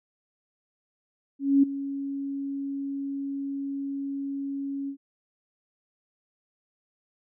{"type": "tone with ADSR envelope", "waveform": "sine", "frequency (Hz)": 277.2, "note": "C#4", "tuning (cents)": 0, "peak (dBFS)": -14, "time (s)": [1.39, 4.97], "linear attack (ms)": 240, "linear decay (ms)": 10, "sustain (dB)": -15, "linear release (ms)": 85, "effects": []}